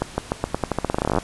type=accelerating click train; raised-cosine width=1 ms; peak=-6 dBFS; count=22; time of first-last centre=0.02-1.185 s; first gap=160 ms; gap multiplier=0.87; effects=pink hiss -40 dBFS RMS until 1.23 s + resampled to 24000 Hz